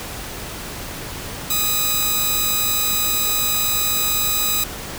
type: tone pair together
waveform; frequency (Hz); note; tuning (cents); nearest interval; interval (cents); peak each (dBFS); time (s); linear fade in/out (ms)
5% pulse; 1244.5 / 3931; D#6 / B7; 0 / -9; octave + minor sixth; 1991; -11; 1.5-4.64; 5
effects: pink hiss -31 dBFS RMS until 4.98 s